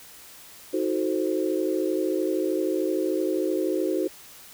sine chord, D# diminished seventh, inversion none, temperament equal with one note detuned, 316.9 / 370 / 440 / 523.3 Hz, D#4 / F#4 / A4 / C5, +32 / 0 / 0 / 0 cents, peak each -27 / -26 / -32 / -30 dBFS, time 0.73-4.08 s, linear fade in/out 10 ms, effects white hiss -47 dBFS RMS until 4.53 s

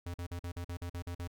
square tone bursts, 87.3 Hz, F2, in tune, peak -38 dBFS, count 10, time 0.06-1.275 s, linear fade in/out 5 ms, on 81 ms, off 45 ms, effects none

